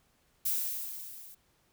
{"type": "noise with level ramp", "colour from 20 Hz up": "violet", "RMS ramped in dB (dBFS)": [-29, -51], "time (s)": [0.45, 1.35], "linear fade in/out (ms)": 10, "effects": ["pink hiss -70 dBFS RMS until 1.72 s"]}